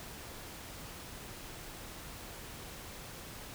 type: silence
effects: pink hiss -47 dBFS RMS until 3.54 s